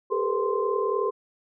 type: tone cluster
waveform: sine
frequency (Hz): 398.7 / 437.9 / 481.7 / 512 / 1044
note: G4 / A4 / B4 / C5 / C6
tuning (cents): +29 / -8 / -43 / -38 / -4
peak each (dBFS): -27 / -28 / -30 / -36 / -29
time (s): 0.1-1.11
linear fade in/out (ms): 20
effects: none